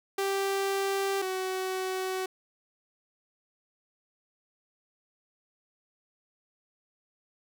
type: tone pair in turn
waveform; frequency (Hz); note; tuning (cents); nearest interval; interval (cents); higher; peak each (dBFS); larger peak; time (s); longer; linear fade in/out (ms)
sawtooth; 392 / 375.2; G4 / F#4; 0 / +24; minor second; 76; first; -23 / -26; first; 0.18-1.22 / 1.22-2.26; neither; 5
effects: none